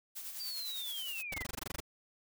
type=noise with tremolo; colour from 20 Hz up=blue; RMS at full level=-42 dBFS; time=0.15-1.23 s; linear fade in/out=20 ms; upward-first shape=sine; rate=9.8 Hz; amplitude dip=50%
type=linear sweep; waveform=sine; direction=down; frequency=4744 to 1933 Hz; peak=-39 dBFS; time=0.39-1.45 s; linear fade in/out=20 ms
type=noise bursts; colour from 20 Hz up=pink; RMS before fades=-39 dBFS; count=12; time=1.32-1.803 s; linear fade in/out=5 ms; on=21 ms; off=21 ms
effects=none